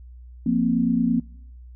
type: chord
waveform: sine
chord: F suspended fourth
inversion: none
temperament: just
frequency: 174.61 / 232.8 / 261.9 Hz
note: F3 / Bb3 / C4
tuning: 0 / -2 / +2 cents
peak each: -25 / -20 / -23 dBFS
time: 0.46-1.2 s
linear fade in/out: 5 ms
effects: noise-tail reverb RT60 0.7 s tail -24 dB re dry + added 61 Hz sine -40 dBFS peak until 1.75 s